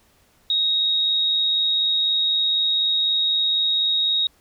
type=tone with amplitude modulation; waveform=sine; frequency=3763 Hz; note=A#7; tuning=16 cents sharp; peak=-16 dBFS; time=0.5-4.27 s; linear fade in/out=2 ms; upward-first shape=sine; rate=104 Hz; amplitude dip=30%; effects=pink hiss -59 dBFS RMS until 4.4 s